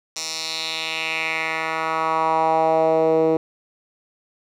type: tone with band-pass filter sweep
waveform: 10% pulse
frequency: 160.5 Hz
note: E3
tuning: 46 cents flat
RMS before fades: -21 dBFS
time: 0.16-3.37 s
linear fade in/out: 2 ms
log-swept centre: 5800 to 410 Hz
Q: 2.8
effects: none